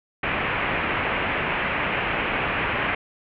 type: low-pass noise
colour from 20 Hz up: white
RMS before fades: -25 dBFS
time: 0.23-2.95 s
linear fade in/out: 5 ms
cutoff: 2700 Hz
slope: 48 dB/octave
effects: none